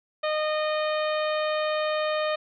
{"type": "harmonic tone", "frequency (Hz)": 614, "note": "D#5", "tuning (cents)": -23, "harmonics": [1, 2, 3, 4, 5, 6, 7], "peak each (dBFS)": [-25, -31, -35, -37, -39, -41, -42], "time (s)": [0.23, 2.36], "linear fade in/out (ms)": 10, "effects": []}